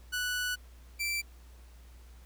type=tone pair in turn; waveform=sawtooth; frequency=1480 / 2339 Hz; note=F#6 / D7; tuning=0 / -8 cents; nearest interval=minor sixth; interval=792 cents; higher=second; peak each=-27 dBFS; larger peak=neither; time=0.12-0.56 / 0.99-1.22 s; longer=first; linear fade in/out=20 ms; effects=added 60 Hz sine -50 dBFS peak until 2.25 s + pink hiss -62 dBFS RMS until 2.25 s